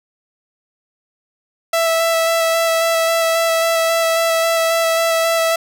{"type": "tone with vibrato", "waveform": "sawtooth", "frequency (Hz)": 659.3, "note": "E5", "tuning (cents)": 0, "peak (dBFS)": -10, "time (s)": [1.73, 5.56], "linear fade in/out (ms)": 5, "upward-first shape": "square", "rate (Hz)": 3.7, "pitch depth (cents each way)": 10, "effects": []}